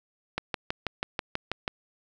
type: click train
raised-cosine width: 0.3 ms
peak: -12 dBFS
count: 9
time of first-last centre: 0.38-1.679 s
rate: 6.16 Hz
effects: none